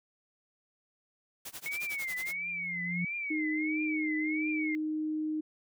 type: noise with tremolo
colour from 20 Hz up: white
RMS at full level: -41 dBFS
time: 1.45-2.33 s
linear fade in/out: 5 ms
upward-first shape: sine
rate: 11 Hz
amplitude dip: 95%
type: tone with vibrato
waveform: sine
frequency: 2189 Hz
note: C#7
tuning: 22 cents flat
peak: -33 dBFS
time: 1.66-4.75 s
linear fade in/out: 0 ms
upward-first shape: triangle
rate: 1.5 Hz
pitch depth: 170 cents each way
type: tone with exponential growth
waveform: sine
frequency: 175.5 Hz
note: F3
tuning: 9 cents sharp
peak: -29 dBFS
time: 2.08-3.05 s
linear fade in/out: 5 ms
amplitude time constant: 210 ms
type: tone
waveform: sine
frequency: 309.4 Hz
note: D#4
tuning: 10 cents flat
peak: -30 dBFS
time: 3.3-5.41 s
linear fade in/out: 10 ms
effects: none